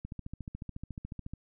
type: click train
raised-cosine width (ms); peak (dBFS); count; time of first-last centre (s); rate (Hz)
5; -27; 19; 0.05-1.336; 14
effects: none